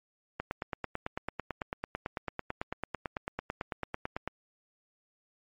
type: click train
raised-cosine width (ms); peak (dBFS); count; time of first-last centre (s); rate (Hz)
0.5; -18; 36; 0.4-4.276; 9.03
effects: MP3 48 kbps